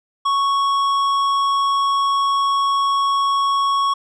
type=tone with tanh clipping; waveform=sine; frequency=1108.7 Hz; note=C#6; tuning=in tune; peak=-17 dBFS; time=0.25-3.94 s; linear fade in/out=10 ms; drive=11 dB; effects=none